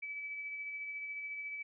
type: tone with tremolo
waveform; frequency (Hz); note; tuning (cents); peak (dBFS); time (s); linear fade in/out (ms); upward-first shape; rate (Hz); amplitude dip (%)
sine; 2298; D7; -38; -38; 0.02-1.63; 10; sine; 14; 30
effects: none